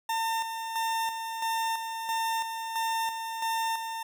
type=tone with tremolo; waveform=40% pulse; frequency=904 Hz; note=A5; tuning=47 cents sharp; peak=-26 dBFS; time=0.09-4.03 s; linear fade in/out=5 ms; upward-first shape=square; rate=1.5 Hz; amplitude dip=50%; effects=none